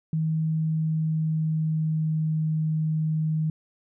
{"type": "tone with pitch glide", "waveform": "sine", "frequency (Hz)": [158.7, 156.79], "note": ["D#3", "D#3"], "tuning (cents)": [35, 14], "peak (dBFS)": -22, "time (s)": [0.13, 3.5], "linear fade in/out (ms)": 2, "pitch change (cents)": -21, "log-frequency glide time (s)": [0.41, 2.43], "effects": []}